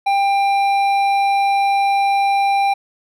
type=tone with hard clipping; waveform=sine; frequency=794 Hz; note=G5; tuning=22 cents sharp; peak=-15 dBFS; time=0.06-2.74 s; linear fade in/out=10 ms; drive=9 dB; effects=none